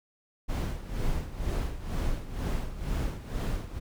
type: noise with tremolo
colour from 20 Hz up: brown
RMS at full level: -28 dBFS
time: 0.48-3.8 s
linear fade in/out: 20 ms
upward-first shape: sine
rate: 2.1 Hz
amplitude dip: 75%
effects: none